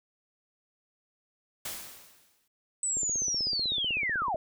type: noise with exponential decay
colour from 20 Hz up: white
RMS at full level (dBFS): -35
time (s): 1.65-2.48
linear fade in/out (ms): 5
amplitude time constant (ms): 180
type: linear sweep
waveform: sine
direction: down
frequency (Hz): 8100 to 593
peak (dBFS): -27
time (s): 2.83-4.36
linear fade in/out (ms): 2
type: click train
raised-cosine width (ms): 2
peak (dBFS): -29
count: 23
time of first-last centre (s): 2.97-4.345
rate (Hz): 16
effects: none